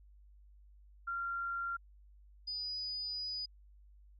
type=tone pair in turn; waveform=sine; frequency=1382 / 4951 Hz; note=F6 / D#8; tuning=-19 / -9 cents; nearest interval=octave + minor seventh; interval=2210 cents; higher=second; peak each=-35 / -37 dBFS; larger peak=first; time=1.07-1.77 / 2.47-3.46 s; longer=second; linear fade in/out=10 ms; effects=added 50 Hz sine -57 dBFS peak until 4.19 s